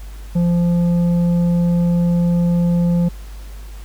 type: tone with tanh clipping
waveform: triangle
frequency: 173.1 Hz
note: F3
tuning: 15 cents flat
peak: -14 dBFS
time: 0.35-3.09 s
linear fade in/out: 10 ms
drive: 11 dB
effects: added 50 Hz sine -30 dBFS peak until 3.84 s + pink hiss -45 dBFS RMS until 3.84 s

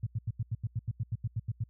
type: tone bursts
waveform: sine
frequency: 112.1 Hz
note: A2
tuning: 33 cents sharp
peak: -28 dBFS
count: 14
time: 0.03-1.639 s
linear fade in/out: 5 ms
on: 36 ms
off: 85 ms
effects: added 60 Hz sine -58 dBFS peak until 1.69 s

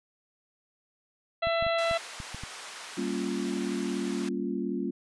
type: harmonic tone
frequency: 668 Hz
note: E5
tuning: 23 cents sharp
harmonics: 1 / 2 / 3 / 4 / 5 / 6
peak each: -26 / -33 / -35 / -37 / -40 / -39 dBFS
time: 1.42-1.98 s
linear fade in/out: 10 ms
type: clicks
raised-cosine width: 5 ms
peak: -27 dBFS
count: 7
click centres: 1.471 / 1.625 / 1.666 / 1.912 / 2.202 / 2.346 / 2.436 s
type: band-pass noise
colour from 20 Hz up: pink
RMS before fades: -43 dBFS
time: 1.78-4.29 s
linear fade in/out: 5 ms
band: 870 to 9200 Hz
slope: 12 dB/octave
type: chord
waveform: sine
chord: G half-diminished seventh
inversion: none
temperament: equal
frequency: 196 / 233.1 / 277.2 / 349.2 Hz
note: G3 / Bb3 / Db4 / F4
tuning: 0 / 0 / 0 / 0 cents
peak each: -34 dBFS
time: 2.97-4.91 s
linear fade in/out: 10 ms
effects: resampled to 24000 Hz

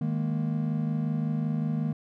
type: chord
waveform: triangle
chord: D# suspended fourth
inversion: none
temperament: equal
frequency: 155.56 / 207.7 / 233.1 Hz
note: D#3 / G#3 / A#3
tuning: 0 / 0 / 0 cents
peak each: -26 / -31 / -29 dBFS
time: 0.01-1.93 s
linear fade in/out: 5 ms
effects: none

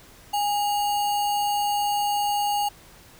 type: tone with sample-and-hold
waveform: sine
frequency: 820 Hz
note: G#5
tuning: 22 cents flat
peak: -21 dBFS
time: 0.33-2.69 s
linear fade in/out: 10 ms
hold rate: 3675 Hz
effects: pink hiss -50 dBFS RMS until 3.19 s

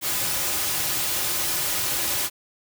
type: noise with comb filter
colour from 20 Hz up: white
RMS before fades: -25 dBFS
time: 0.01-2.3 s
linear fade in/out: 50 ms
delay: 4.4 ms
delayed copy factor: -0.55
effects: none

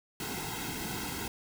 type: noise with comb filter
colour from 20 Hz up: pink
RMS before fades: -37 dBFS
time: 0.2-1.28 s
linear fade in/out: 2 ms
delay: 1.7 ms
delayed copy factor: -0.95
effects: none

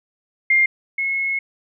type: tone pair in turn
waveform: sine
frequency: 2114 / 2177 Hz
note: C7 / C#7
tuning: +17 / -32 cents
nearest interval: minor second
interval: 51 cents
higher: second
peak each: -12 / -19 dBFS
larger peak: first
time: 0.5-0.66 / 0.98-1.39 s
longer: second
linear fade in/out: 5 ms
effects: none

